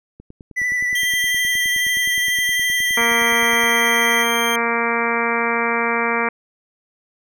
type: click train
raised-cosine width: 3 ms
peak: -26 dBFS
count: 34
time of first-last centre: 0.2-3.638 s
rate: 9.6 Hz
type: tone with vibrato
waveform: triangle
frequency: 1975.5 Hz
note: B6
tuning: in tune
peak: -16 dBFS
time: 0.56-4.24 s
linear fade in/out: 20 ms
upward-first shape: sine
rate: 12 Hz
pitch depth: 21 cents each way
type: tone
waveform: sawtooth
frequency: 3178 Hz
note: G7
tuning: 23 cents sharp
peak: -19 dBFS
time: 0.95-4.56 s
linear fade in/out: 5 ms
type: harmonic tone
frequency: 233.1 Hz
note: A#3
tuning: in tune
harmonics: 1 / 2 / 3 / 4 / 5 / 6 / 7 / 8 / 9 / 10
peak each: -27 / -24 / -29 / -25 / -25 / -27 / -28 / -28 / -27 / -25 dBFS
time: 2.97-6.29 s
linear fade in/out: 5 ms
effects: none